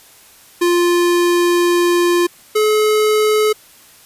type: tone pair in turn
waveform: square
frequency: 349.2 / 427.8 Hz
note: F4 / A4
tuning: 0 / -49 cents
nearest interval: major third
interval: 351 cents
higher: second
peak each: -12 dBFS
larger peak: neither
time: 0.61-2.27 / 2.55-3.53 s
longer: first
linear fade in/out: 10 ms
effects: white hiss -45 dBFS RMS until 4.05 s + resampled to 32000 Hz